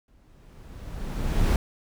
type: noise with exponential growth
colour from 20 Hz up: brown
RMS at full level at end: -19 dBFS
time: 0.08-1.56 s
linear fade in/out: 2 ms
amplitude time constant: 320 ms
effects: none